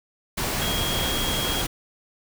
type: tone in noise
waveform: sine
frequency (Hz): 3273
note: G#7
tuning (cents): -26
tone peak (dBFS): -28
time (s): 0.61-1.62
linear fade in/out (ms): 10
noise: pink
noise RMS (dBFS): -26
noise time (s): 0.37-1.67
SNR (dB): -5
effects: none